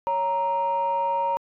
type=tone pair together; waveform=sine; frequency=555 / 933.4 Hz; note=C#5 / A#5; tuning=+2 / +2 cents; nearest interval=major sixth; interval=900 cents; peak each=-27 / -21 dBFS; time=0.07-1.37 s; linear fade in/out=0 ms; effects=tanh soft clip ceiling -17 dBFS